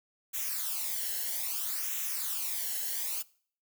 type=noise with flanger; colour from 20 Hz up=blue; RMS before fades=-34 dBFS; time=0.33-3.23 s; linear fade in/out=20 ms; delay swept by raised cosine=0.21 to 0.84 ms; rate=0.61 Hz; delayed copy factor=-0.7; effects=noise-tail reverb RT60 0.5 s tail -22 dB re dry